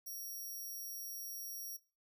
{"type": "tone", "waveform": "5% pulse", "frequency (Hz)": 5660, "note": "F8", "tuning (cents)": 22, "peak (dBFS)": -38, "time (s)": [0.06, 1.77], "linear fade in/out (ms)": 10, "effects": ["noise-tail reverb RT60 0.3 s tail -17 dB re dry"]}